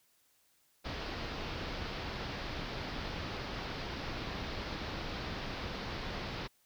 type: low-pass noise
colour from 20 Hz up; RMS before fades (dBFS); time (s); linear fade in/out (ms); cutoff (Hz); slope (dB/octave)
pink; -40; 0.84-6.48; 20; 5100; 48
effects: white hiss -71 dBFS RMS until 6.65 s